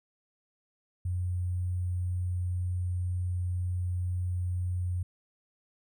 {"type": "tone with sample-and-hold", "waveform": "sine", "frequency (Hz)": 89.8, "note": "F2", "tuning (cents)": 49, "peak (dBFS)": -28, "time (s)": [1.05, 5.03], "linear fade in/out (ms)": 5, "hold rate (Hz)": 8820, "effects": []}